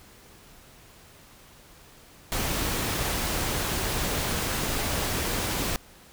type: noise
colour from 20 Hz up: pink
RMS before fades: -28 dBFS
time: 2.32-5.76 s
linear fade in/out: 0 ms
effects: pink hiss -52 dBFS RMS until 6.12 s